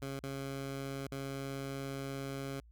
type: tone with dropouts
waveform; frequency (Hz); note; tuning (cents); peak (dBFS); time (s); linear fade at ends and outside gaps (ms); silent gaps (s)
15% pulse; 136.9; C#3; -21; -32; 0.02-2.6; 2; 0.192-0.235 / 1.071-1.118
effects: added 57 Hz sine -56 dBFS peak until 2.71 s